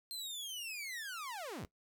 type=linear sweep; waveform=sawtooth; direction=down; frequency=4186 to 61.5 Hz; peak=-38 dBFS; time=0.11-1.65 s; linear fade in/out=0 ms; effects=noise-tail reverb RT60 0.1 s tail -18 dB re dry